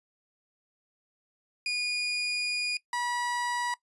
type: tone pair in turn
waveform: 30% pulse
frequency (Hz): 2447 / 969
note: D#7 / B5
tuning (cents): -29 / -33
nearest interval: octave + major third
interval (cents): 1604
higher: first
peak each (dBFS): -25 / -26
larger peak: first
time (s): 1.66-2.77 / 2.93-3.74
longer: first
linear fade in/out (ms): 2
effects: noise-tail reverb RT60 0.1 s tail -20 dB re dry + resampled to 24000 Hz